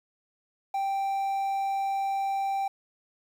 triangle tone with quantisation, 784 Hz, G5, in tune, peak -24 dBFS, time 0.74-2.68 s, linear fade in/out 5 ms, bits 9, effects none

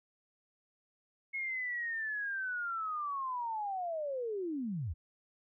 sine linear sweep, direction down, 2179 to 65.41 Hz, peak -34 dBFS, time 1.33-4.94 s, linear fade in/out 20 ms, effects none

